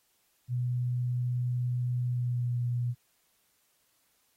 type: tone with pitch glide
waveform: sine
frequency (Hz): 123.47 to 121.49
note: B2 to B2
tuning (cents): 0 to -28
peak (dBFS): -27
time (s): 0.48-2.95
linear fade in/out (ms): 50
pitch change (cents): -28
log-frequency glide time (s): 2.04-2.55
effects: white hiss -71 dBFS RMS until 4.36 s + AAC 48 kbps